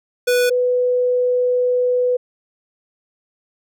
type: tone pair in turn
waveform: square / sine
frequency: 492.4 / 496.4 Hz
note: B4 / B4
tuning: -5 / +9 cents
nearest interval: unison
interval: 14 cents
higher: second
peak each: -14 dBFS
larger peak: neither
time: 0.27-0.5 / 0.5-2.17 s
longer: second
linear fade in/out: 10 ms
effects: none